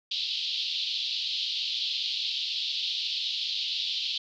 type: band-pass noise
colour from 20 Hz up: white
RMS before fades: -31 dBFS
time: 0.11-4.18 s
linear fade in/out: 5 ms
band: 3000 to 4400 Hz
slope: 48 dB/octave
effects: none